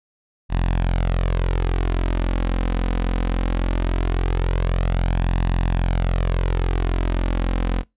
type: tone with flanger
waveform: sawtooth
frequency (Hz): 43.65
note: F1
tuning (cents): 0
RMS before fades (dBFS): -20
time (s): 0.49-7.84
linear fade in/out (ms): 50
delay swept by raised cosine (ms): 1.1 to 4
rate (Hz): 0.2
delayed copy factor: +0.5
effects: noise-tail reverb RT60 0.2 s tail -24 dB re dry + resampled to 8000 Hz